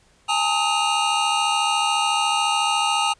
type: tone cluster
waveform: square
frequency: 819 / 893 / 1263 / 2820 Hz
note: G#5 / A5 / D#6 / F7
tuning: -24 / +25 / +26 / +16 cents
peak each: -25 dBFS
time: 0.28-3.14 s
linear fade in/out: 20 ms
effects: pink hiss -58 dBFS RMS until 3.19 s + resampled to 22050 Hz